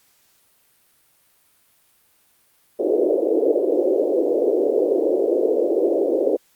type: band-pass noise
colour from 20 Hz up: white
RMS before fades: -19 dBFS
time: 2.79-6.37 s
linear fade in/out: 10 ms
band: 320 to 540 Hz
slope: 48 dB/octave
effects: white hiss -60 dBFS RMS until 6.55 s + Opus 48 kbps